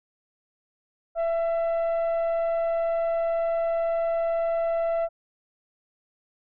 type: tone with frequency modulation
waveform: sine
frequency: 667 Hz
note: E5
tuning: 20 cents sharp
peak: -20 dBFS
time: 1.15-5.09 s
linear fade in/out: 50 ms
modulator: 678 Hz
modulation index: 0.27
effects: tanh soft clip ceiling -21 dBFS